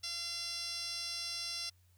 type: tone with band-pass filter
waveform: 10% pulse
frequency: 686 Hz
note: F5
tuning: 31 cents flat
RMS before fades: -40 dBFS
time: 0.03-1.7 s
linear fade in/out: 10 ms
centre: 5800 Hz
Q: 5.7
effects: added 90 Hz sine -64 dBFS peak until 1.97 s + white hiss -74 dBFS RMS until 1.97 s